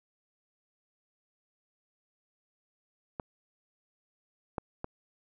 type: clicks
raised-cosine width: 1 ms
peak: -21 / -18 / -21 dBFS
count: 3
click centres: 3.198 / 4.582 / 4.844 s
effects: none